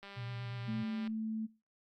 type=click train; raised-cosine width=0.3 ms; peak=-34 dBFS; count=209; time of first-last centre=0.03-1.075 s; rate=199 Hz
type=tone with vibrato; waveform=sine; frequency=120 Hz; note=B2; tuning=49 cents flat; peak=-39 dBFS; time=0.16-0.84 s; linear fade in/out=20 ms; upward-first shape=square; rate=8.4 Hz; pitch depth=38 cents each way
type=tone; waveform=sine; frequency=220 Hz; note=A3; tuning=in tune; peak=-35 dBFS; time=0.67-1.47 s; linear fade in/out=20 ms
effects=noise-tail reverb RT60 0.4 s tail -26 dB re dry + Opus 48 kbps